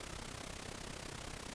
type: noise with amplitude modulation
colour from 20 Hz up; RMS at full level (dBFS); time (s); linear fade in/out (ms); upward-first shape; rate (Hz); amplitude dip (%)
pink; -43; 0-1.54; 5; sine; 32.3; 75
effects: resampled to 22050 Hz